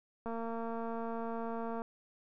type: click train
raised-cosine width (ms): 1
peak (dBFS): -27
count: 358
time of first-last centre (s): 0.26-1.819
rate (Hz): 229
effects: none